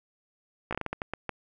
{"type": "slowing click train", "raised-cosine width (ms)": 0.5, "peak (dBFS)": -16, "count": 10, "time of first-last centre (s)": [0.71, 1.293], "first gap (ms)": 16, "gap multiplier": 1.33, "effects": []}